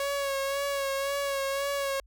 sawtooth tone with vibrato, 554.4 Hz, C#5, in tune, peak -24 dBFS, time 0-2 s, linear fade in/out 2 ms, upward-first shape sine, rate 1.9 Hz, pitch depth 31 cents each way, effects added 50 Hz sine -55 dBFS peak until 2.06 s

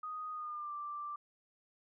sine tone with pitch glide, 1244.5 to 1176.7 Hz, D#6 to D6, 0 to +3 cents, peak -39 dBFS, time 0.03-1.16 s, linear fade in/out 5 ms, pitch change -97 cents, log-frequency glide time 0.32-0.73 s, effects none

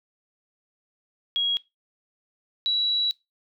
sine tone pair in turn, 3300 / 3913 Hz, G#7 / B7, -12 / -17 cents, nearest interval minor third, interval 295 cents, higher second, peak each -21 dBFS, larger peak neither, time 1.36-1.57 / 2.66-3.11 s, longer second, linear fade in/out 0 ms, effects noise-tail reverb RT60 0.2 s tail -20 dB re dry

